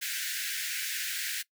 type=high-pass noise; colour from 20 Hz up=pink; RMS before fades=-34 dBFS; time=0.01-1.43 s; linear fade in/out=20 ms; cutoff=1500 Hz; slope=96 dB/octave; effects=noise-tail reverb RT60 0.1 s tail -20 dB re dry